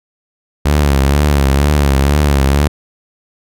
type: tone with vibrato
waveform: sawtooth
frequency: 70.9 Hz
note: C#2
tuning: 40 cents sharp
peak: -5 dBFS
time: 0.65-2.68 s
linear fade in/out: 10 ms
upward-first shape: triangle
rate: 2.1 Hz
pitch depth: 99 cents each way
effects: none